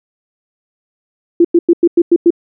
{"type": "tone bursts", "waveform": "sine", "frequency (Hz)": 342.1, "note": "F4", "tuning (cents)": -36, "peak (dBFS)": -4, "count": 7, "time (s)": [1.4, 2.305], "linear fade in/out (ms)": 5, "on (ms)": 47, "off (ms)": 96, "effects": []}